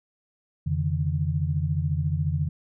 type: tone cluster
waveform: sine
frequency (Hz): 86.8 / 140.9 / 155.1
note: F2 / C#3 / D#3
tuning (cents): -10 / +29 / -5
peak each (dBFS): -27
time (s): 0.66-2.49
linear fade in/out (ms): 10
effects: none